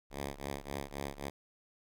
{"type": "ring-modulated tone", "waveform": "5% pulse", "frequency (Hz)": 70.2, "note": "C#2", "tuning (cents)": 22, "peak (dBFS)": -25, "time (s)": [0.1, 1.3], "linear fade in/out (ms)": 10, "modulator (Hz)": 33.2, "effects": []}